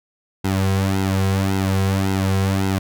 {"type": "tone with flanger", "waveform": "sawtooth", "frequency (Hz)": 96.4, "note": "G2", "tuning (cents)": -28, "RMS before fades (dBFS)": -19, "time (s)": [0.44, 2.79], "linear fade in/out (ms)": 10, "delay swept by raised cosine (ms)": [1.7, 3.4], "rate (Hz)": 1.8, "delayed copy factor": -0.9, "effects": []}